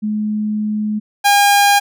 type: tone pair in turn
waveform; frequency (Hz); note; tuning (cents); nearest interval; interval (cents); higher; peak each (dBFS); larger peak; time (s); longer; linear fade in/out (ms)
sine / sawtooth; 212.3 / 809.9; G#3 / G#5; +38 / -44; octave + major seventh; 2318; second; -16 / -5; second; 0.02-1 / 1.24-1.8; first; 20
effects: none